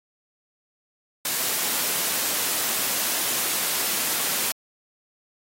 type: high-pass noise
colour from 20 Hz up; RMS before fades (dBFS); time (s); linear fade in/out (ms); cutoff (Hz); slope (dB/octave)
white; -25; 1.25-4.52; 2; 170; 12
effects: AAC 48 kbps